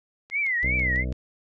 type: click train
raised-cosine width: 0.2 ms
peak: -28 dBFS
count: 6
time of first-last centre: 0.3-1.125 s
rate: 6.06 Hz
type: tone with vibrato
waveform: sine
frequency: 2093 Hz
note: C7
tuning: in tune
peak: -22 dBFS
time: 0.31-1.05 s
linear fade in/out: 50 ms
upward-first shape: triangle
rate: 2.8 Hz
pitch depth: 210 cents each way
type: harmonic tone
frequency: 63.2 Hz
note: B1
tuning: 41 cents sharp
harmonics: 1 / 2 / 3 / 4 / 5 / 7 / 8 / 9 / 10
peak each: -27 / -33 / -37 / -39 / -41 / -44 / -45 / -46 / -47 dBFS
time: 0.63-1.13 s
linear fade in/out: 5 ms
effects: none